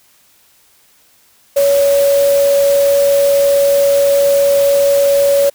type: tone in noise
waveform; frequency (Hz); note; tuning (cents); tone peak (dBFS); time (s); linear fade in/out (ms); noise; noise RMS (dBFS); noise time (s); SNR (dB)
sine; 562; C#5; +24; -8; 1.56-5.5; 10; white; -24; 1.56-5.5; +13
effects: white hiss -51 dBFS RMS until 5.54 s